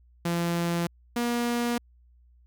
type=tone pair in turn; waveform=sawtooth; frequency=170.9 / 238.7 Hz; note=F3 / A#3; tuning=-37 / +41 cents; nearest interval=tritone; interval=578 cents; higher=second; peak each=-21 dBFS; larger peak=neither; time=0.25-0.87 / 1.16-1.78 s; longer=neither; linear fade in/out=5 ms; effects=added 60 Hz sine -55 dBFS peak until 2.46 s